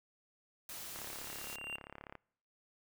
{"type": "noise", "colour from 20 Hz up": "white", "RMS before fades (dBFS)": -46, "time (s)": [0.69, 1.56], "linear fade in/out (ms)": 2}
{"type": "tone with exponential growth", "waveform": "triangle", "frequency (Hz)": 2776, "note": "F7", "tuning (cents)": -11, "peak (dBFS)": -36, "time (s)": [0.93, 1.76], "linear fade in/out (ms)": 2, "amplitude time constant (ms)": 180}
{"type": "click train", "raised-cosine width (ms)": 0.5, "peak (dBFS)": -32, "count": 43, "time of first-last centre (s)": [0.96, 2.153], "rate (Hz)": 35.2}
{"effects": ["noise-tail reverb RT60 0.7 s tail -26 dB re dry"]}